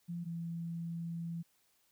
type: tone pair in turn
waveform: sine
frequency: 171.8 / 167.97 Hz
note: F3 / E3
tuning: -28 / +33 cents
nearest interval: unison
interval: 39 cents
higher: first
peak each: -37 / -37 dBFS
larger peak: neither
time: 0.08-0.25 / 0.25-1.43 s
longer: second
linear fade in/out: 20 ms
effects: white hiss -73 dBFS RMS until 1.91 s